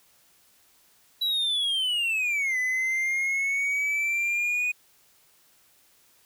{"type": "linear two-way sweep", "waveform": "triangle", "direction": "down then up", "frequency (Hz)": [3941, 2000, 2483], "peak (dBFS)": -22, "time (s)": [1.21, 4.72], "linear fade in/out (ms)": 10, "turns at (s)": 2.58, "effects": ["white hiss -61 dBFS RMS until 6.25 s"]}